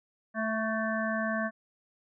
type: harmonic tone with a mistuned harmonic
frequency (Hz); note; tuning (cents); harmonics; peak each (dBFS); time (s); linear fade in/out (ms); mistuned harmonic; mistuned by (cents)
220; A3; 0; 1 / 3 / 5 / 7 / 8; -32 / -33 / -37 / -36 / -36; 0.34-1.51; 50; 5; +22
effects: none